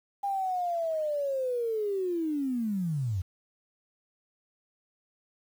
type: linear sweep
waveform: sine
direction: down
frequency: 808 to 84.3 Hz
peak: -27 dBFS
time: 0.23-3.22 s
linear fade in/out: 10 ms
effects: 9-bit